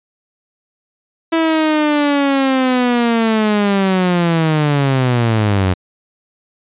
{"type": "linear sweep", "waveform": "sawtooth", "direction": "down", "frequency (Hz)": [329.6, 89.8], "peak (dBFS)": -8, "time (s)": [1.32, 5.74], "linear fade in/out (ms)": 10, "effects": ["resampled to 8000 Hz"]}